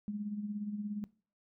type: tone with tremolo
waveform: sine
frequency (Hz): 207.7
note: G#3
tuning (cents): 0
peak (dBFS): -33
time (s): 0.08-1.04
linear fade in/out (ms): 0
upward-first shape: sine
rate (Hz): 17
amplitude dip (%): 55
effects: noise-tail reverb RT60 0.4 s tail -21 dB re dry